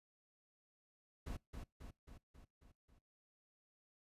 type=noise with echo; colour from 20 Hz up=brown; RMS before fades=-44 dBFS; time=1.26-1.37 s; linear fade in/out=10 ms; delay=270 ms; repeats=6; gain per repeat=-4 dB; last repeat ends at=2.99 s; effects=noise-tail reverb RT60 0.2 s tail -23 dB re dry + resampled to 32000 Hz